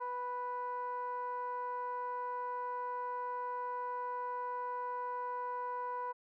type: tone with low-pass filter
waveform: 15% pulse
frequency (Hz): 493.6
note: B4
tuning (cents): -1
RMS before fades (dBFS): -39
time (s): 0-6.13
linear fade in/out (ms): 20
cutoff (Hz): 1000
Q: 3.2
effects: none